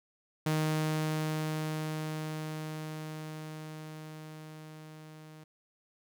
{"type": "tone with level ramp", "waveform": "sawtooth", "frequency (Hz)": 155.56, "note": "D#3", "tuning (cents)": 0, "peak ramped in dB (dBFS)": [-23, -45], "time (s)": [0.46, 5.44], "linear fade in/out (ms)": 5, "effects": []}